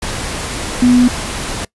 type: tone in noise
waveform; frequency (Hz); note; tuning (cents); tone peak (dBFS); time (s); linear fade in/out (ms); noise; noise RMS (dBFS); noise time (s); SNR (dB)
sine; 246.9; B3; 0; -6; 0.82-1.08; 5; pink; -22; 0.02-1.65; +13
effects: noise-tail reverb RT60 0.1 s tail -22 dB re dry + resampled to 24000 Hz